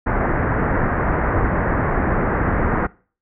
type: low-pass noise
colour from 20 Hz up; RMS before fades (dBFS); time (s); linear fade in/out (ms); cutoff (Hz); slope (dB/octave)
pink; -19; 0.06-2.87; 10; 1900; 48
effects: noise-tail reverb RT60 0.4 s tail -22 dB re dry